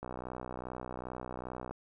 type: click train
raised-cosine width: 1 ms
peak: -26 dBFS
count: 106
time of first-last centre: 0.03-1.71 s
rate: 62.5 Hz
effects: none